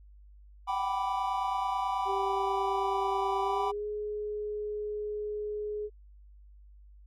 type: chord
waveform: triangle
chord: G major seventh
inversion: third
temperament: equal with one note detuned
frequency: 754.7 / 784 / 987.8 / 1174.7 Hz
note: F#5 / G5 / B5 / D6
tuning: +34 / 0 / 0 / 0 cents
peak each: -34 / -32 / -30 / -35 dBFS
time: 0.67-3.72 s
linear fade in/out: 20 ms
type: tone with pitch glide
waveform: sine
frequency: 392 to 420.1 Hz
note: G4 to G#4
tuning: 0 to +20 cents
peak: -32 dBFS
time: 2.05-5.9 s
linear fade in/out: 50 ms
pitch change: +120 cents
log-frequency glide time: 3.41-3.86 s
effects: added 50 Hz sine -51 dBFS peak until 7.06 s